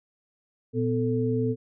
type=tone cluster; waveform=sine; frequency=119.2 / 250.3 / 442.4 Hz; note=A#2 / B3 / A4; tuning=+39 / +23 / +9 cents; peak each=-27 dBFS; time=0.73-1.56 s; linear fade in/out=50 ms; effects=none